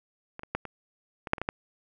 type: clicks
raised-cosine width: 0.5 ms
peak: -24 / -24 / -13 / -23 / -21 / -6 / -24 / -15 / -12 dBFS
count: 9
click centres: 0.394 / 0.434 / 0.55 / 0.653 / 1.272 / 1.334 / 1.382 / 1.416 / 1.489 s
effects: none